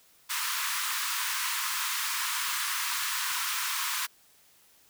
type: high-pass noise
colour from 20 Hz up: pink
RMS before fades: -31 dBFS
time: 0.29-4.07 s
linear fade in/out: 20 ms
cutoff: 950 Hz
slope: 96 dB/octave
effects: white hiss -61 dBFS RMS until 4.89 s